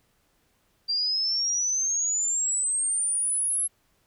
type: exponential sweep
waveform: sine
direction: up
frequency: 4700 to 11110 Hz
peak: -23 dBFS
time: 0.88-3.68 s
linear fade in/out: 20 ms
effects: pink hiss -68 dBFS RMS until 4.06 s